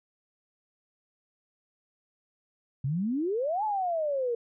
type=exponential two-way sweep; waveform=sine; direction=up then down; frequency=127.3 to 880 to 460.6 Hz; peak=-26 dBFS; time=2.84-4.35 s; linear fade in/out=5 ms; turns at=3.64 s; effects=none